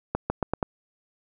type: accelerating click train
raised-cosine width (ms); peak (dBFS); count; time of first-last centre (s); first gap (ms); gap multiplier
1; -10; 5; 0.15-0.628; 150; 0.85
effects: none